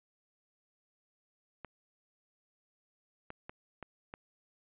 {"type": "clicks", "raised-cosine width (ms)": 0.5, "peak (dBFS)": -28, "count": 5, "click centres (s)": [1.647, 3.304, 3.495, 3.827, 4.139], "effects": ["resampled to 8000 Hz"]}